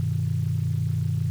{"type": "chord", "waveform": "sine", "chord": "G augmented", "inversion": "none", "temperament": "equal", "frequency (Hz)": [98, 123.47, 155.56], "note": ["G2", "B2", "D#3"], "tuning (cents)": [0, 0, 0], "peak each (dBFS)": -26, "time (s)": [0, 1.3], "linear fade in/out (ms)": 0, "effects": ["tanh soft clip ceiling -14 dBFS", "8-bit"]}